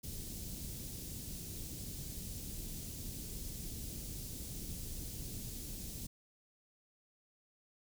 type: band-stop noise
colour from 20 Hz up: pink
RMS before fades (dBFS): -44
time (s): 0.03-6.07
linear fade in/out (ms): 10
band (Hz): 250 to 5700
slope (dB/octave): 12
effects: none